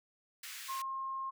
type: high-pass noise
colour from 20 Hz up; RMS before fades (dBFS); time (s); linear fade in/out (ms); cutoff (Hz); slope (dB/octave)
pink; -46; 0.43-0.82; 5; 1600; 24
type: tone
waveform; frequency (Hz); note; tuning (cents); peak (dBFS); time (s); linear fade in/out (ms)
sine; 1068; C6; +35; -36; 0.68-1.31; 20
effects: none